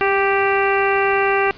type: harmonic tone with a mistuned harmonic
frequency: 392 Hz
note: G4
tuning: in tune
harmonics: 1 / 2 / 3 / 4 / 5 / 6 / 7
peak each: -18 / -21 / -23 / -24 / -25 / -26 / -26 dBFS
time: 0.01-1.51 s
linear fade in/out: 0 ms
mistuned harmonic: 1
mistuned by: +18 cents
effects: pink hiss -41 dBFS RMS until 1.57 s + resampled to 11025 Hz